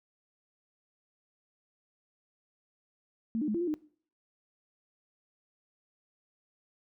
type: tone with pitch steps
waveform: sine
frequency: 225.8 / 301.1 / 211.9 / 339.8 / 352.3 / 305.5 Hz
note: A3 / D4 / G#3 / F4 / F4 / D#4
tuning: +45 / +43 / +35 / -47 / +15 / -32 cents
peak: -28 dBFS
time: 3.35-3.74 s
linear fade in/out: 0 ms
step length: 65 ms
effects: noise-tail reverb RT60 0.5 s tail -21 dB re dry